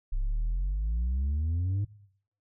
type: exponential sweep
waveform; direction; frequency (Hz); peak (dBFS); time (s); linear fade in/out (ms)
sine; up; 32 to 103.83; -23; 0.12-1.85; 10
effects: noise-tail reverb RT60 0.6 s tail -19 dB re dry + tanh soft clip ceiling -25 dBFS